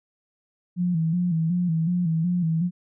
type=tone with vibrato; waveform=sine; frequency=169.7 Hz; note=F3; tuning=49 cents flat; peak=-20 dBFS; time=0.76-2.71 s; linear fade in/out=50 ms; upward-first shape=square; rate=2.7 Hz; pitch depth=80 cents each way; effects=none